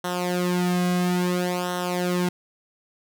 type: tone with flanger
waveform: sawtooth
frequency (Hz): 178.9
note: F3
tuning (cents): +42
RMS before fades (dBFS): -24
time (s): 0.04-2.29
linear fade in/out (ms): 5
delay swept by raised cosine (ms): 0.42 to 2.22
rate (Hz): 0.59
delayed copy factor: -0.8
effects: none